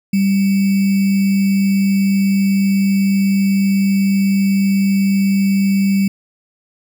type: tone with sample-and-hold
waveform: sine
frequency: 196 Hz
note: G3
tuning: in tune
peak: -11 dBFS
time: 0.13-6.08 s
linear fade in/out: 5 ms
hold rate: 2450 Hz
effects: none